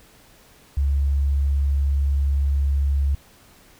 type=tone; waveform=sine; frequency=69.8 Hz; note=C#2; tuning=13 cents sharp; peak=-17 dBFS; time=0.77-3.15 s; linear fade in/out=5 ms; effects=pink hiss -52 dBFS RMS until 3.79 s